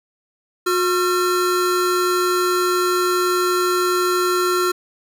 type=tone pair together; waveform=square; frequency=361.2 / 1364.6 Hz; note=F#4 / F6; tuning=-42 / -41 cents; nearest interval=octave + major seventh; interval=2301 cents; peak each=-19 / -21 dBFS; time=0.66-4.72 s; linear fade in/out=10 ms; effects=none